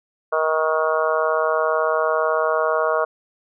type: harmonic tone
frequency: 158 Hz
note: D#3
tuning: 27 cents sharp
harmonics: 3 / 4 / 5 / 6 / 7 / 8 / 9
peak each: -23 / -21 / -32 / -30 / -24 / -28 / -27 dBFS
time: 0.32-3.05 s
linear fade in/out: 10 ms
effects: none